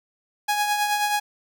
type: tone with tremolo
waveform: sawtooth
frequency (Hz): 830.6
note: G#5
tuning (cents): 0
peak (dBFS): -15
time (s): 0.48-1.2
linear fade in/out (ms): 10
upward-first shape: triangle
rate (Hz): 9.4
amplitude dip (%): 50
effects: none